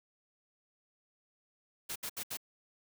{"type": "noise bursts", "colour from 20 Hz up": "white", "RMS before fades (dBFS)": -39, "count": 4, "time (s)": [1.89, 2.372], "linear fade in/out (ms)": 10, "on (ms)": 68, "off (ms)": 70, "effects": []}